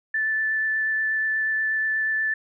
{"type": "tone with vibrato", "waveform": "sine", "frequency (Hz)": 1755, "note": "A6", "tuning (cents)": -5, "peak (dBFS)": -21, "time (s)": [0.14, 2.34], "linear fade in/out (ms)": 5, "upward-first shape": "triangle", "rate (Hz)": 8.3, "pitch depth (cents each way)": 10, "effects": []}